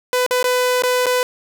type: tone with dropouts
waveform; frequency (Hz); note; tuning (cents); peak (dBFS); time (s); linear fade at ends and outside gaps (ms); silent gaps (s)
sawtooth; 500; B4; +21; -11; 0.13-1.23; 1; 0.264-0.309 / 0.428-0.442 / 0.822-0.835 / 1.059-1.065
effects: none